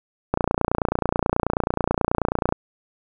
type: click train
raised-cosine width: 1 ms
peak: -5 dBFS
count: 65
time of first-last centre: 0.34-2.524 s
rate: 29.3 Hz
effects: none